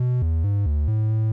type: tone with pitch steps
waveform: triangle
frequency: 124.5 / 80.9 / 101.3 / 73.9 / 108.6 / 109.8 Hz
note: B2 / E2 / G#2 / D2 / A2 / A2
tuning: +14 / -32 / -43 / +11 / -22 / -3 cents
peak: -16 dBFS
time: 0-1.32 s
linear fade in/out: 5 ms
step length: 220 ms
effects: none